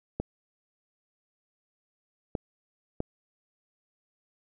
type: clicks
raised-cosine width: 2 ms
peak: -16 dBFS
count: 3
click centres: 0.2 / 2.352 / 3.004 s
effects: none